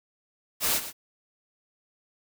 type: noise with echo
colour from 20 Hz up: white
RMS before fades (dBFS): -25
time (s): 0.6-0.81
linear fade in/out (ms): 50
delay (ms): 120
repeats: 1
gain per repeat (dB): -12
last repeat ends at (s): 0.93
effects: none